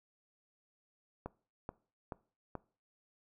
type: click train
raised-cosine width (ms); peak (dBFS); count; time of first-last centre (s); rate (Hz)
1; -26; 4; 1.26-2.553; 2.32
effects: noise-tail reverb RT60 0.4 s tail -21 dB re dry